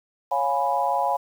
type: chord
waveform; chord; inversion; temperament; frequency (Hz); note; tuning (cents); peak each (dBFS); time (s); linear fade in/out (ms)
sine; C# dominant seventh; none; equal with one note detuned; 554.4 / 704.5 / 830.6 / 987.8; C#5 / E#5 / G#5 / B5; 0 / +15 / 0 / 0; -28 / -26 / -24 / -26; 0.31-1.17; 10
effects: 8-bit